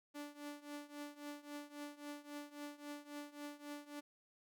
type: tone with tremolo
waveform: sawtooth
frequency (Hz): 291.9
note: D4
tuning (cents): -10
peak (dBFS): -40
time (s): 0.14-4.01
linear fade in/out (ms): 20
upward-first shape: triangle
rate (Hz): 3.7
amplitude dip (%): 90
effects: none